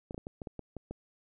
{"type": "clicks", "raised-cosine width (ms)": 2, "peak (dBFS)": -26, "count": 9, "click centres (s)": [0.109, 0.145, 0.179, 0.269, 0.418, 0.472, 0.593, 0.767, 0.91], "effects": []}